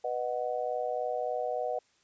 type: chord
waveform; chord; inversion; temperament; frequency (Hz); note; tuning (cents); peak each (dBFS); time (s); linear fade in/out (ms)
sine; B major; none; just; 493.9 / 617.4 / 740.8; B4 / D#5 / F#5; 0 / -14 / +2; -34; 0.04-1.79; 5
effects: white hiss -68 dBFS RMS until 2.03 s + resampled to 16000 Hz